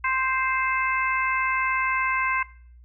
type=harmonic tone; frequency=523.3 Hz; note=C5; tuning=in tune; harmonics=2 / 3 / 4 / 5; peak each=-25 / -28 / -26 / -31 dBFS; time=0.04-2.43 s; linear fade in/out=5 ms; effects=noise-tail reverb RT60 0.5 s tail -20 dB re dry + added 60 Hz sine -46 dBFS peak until 2.84 s

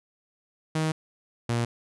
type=tone pair in turn; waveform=sawtooth; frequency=157.6 / 118.07 Hz; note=D#3 / A#2; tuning=+23 / +23 cents; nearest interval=perfect fourth; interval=500 cents; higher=first; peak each=-20 dBFS; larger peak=neither; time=0.75-0.92 / 1.49-1.65 s; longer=first; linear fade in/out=5 ms; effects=resampled to 24000 Hz

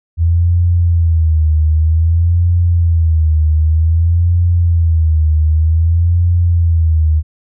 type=tone with vibrato; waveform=sine; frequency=82.2 Hz; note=E2; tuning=4 cents flat; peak=-8 dBFS; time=0.17-7.23 s; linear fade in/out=50 ms; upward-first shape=sine; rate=0.53 Hz; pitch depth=100 cents each way; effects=none

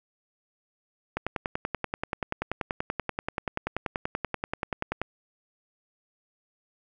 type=click train; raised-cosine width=0.5 ms; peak=-13 dBFS; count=41; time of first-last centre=1.17-5.016 s; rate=10.4 Hz; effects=none

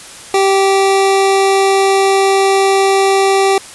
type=tone; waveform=25% pulse; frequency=389.4 Hz; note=G4; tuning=12 cents flat; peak=-5 dBFS; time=0.34-3.58 s; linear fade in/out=2 ms; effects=white hiss -33 dBFS RMS until 3.74 s + resampled to 24000 Hz

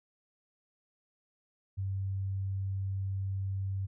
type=tone; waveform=sine; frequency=96.8 Hz; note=G2; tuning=21 cents flat; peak=-31 dBFS; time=1.77-3.87 s; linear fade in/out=20 ms; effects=none

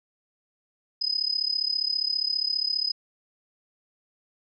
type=tone with amplitude modulation; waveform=sine; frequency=5020 Hz; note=D#8; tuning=15 cents sharp; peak=-20 dBFS; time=1.01-2.92 s; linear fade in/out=10 ms; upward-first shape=sine; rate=34.9 Hz; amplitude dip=90%; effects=none

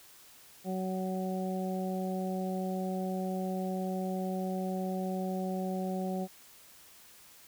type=harmonic tone; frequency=187.1 Hz; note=F#3; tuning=20 cents sharp; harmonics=1 / 2 / 3 / 4; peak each=-33 / -39 / -40 / -40 dBFS; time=0.64-6.28 s; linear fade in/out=50 ms; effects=white hiss -56 dBFS RMS until 7.47 s

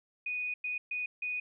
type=tone bursts at uneven times; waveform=sine; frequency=2479 Hz; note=D#7; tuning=7 cents flat; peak=-32 dBFS; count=4; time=0.26-0.54 / 0.64-0.78 / 0.91-1.06 / 1.22-1.4 s; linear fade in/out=5 ms; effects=none

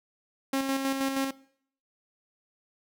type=tone with tremolo; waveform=sawtooth; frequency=270 Hz; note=C#4; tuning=45 cents flat; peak=-21 dBFS; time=0.53-1.31 s; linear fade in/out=5 ms; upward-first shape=square; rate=6.3 Hz; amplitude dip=40%; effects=noise-tail reverb RT60 0.6 s tail -20 dB re dry

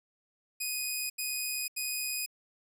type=tone bursts; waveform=10% pulse; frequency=2492 Hz; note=D#7; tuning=2 cents sharp; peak=-23 dBFS; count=3; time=0.6-2.262 s; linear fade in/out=10 ms; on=500 ms; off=81 ms; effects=none

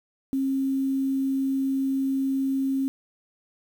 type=tone with quantisation; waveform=sine; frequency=269.3 Hz; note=C#4; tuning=50 cents flat; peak=-22 dBFS; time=0.33-2.88 s; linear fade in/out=0 ms; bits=8; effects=none

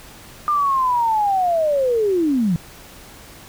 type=linear sweep; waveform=sine; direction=down; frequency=1210 to 158.8 Hz; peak=-15 dBFS; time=0.48-2.56 s; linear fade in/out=0 ms; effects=pink hiss -42 dBFS RMS until 3.48 s

